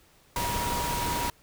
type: tone in noise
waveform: sine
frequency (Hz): 957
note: A#5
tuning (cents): +45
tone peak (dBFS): -30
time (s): 0.36-1.3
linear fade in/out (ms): 2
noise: pink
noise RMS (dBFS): -31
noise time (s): 0.36-1.3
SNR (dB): -2
effects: pink hiss -60 dBFS RMS until 1.42 s